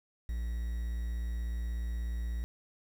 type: tone with quantisation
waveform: triangle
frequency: 58.27 Hz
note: A#1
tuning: in tune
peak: -30 dBFS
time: 0.29-2.44 s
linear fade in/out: 0 ms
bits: 9
effects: none